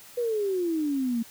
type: exponential sweep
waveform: sine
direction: down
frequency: 493.9 to 225 Hz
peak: -24 dBFS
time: 0.17-1.23 s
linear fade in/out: 10 ms
effects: white hiss -49 dBFS RMS until 1.3 s